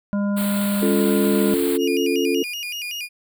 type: harmonic tone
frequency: 202.4 Hz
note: G#3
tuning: 44 cents flat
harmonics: 1 / 3 / 5 / 7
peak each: -19 / -30 / -37 / -37 dBFS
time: 0.13-1.54 s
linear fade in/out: 0 ms
type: band-stop noise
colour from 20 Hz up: white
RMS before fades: -30 dBFS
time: 0.36-1.78 s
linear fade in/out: 20 ms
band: 4500 to 7700 Hz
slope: 96 dB/octave
type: chord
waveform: sine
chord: Db augmented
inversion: none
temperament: equal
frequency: 277.2 / 349.2 / 440 Hz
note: Db4 / F4 / A4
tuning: 0 / 0 / 0 cents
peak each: -22 dBFS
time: 0.82-2.43 s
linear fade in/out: 5 ms
type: tone with vibrato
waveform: 35% pulse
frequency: 2637 Hz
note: E7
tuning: in tune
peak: -25 dBFS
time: 1.78-3.09 s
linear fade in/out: 50 ms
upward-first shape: square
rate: 5.3 Hz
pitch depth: 140 cents each way
effects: none